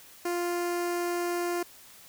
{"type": "tone with notch filter", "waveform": "sawtooth", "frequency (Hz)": 349.2, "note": "F4", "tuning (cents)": 0, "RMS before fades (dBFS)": -30, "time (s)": [0.25, 1.63], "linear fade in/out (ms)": 5, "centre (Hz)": 3500, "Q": 1.7, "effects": ["white hiss -52 dBFS RMS until 2.08 s"]}